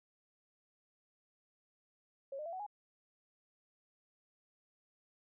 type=tone with pitch steps; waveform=sine; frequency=547 / 606.9 / 673.4 / 747.2 / 829.1 Hz; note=C#5 / D#5 / E5 / F#5 / G#5; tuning=-23 / -43 / +37 / +17 / -3 cents; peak=-40 dBFS; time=2.32-2.665 s; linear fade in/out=5 ms; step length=69 ms; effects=none